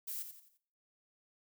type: noise with echo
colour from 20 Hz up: violet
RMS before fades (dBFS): -41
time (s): 0.07-0.23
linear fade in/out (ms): 10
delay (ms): 87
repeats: 4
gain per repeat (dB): -8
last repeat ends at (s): 0.578
effects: noise-tail reverb RT60 0.5 s tail -17 dB re dry